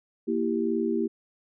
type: chord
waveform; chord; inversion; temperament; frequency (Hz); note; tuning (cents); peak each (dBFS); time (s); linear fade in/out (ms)
sine; E diminished; second; equal; 233.1 / 329.6 / 392; Bb3 / E4 / G4; 0 / 0 / 0; -28; 0.27-1.08; 20
effects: none